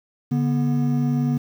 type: tone pair together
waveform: triangle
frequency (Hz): 144.2 / 243.2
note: D3 / B3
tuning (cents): -31 / -26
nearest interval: major sixth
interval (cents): 905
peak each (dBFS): -19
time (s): 0.31-1.38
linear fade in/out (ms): 10
effects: 8-bit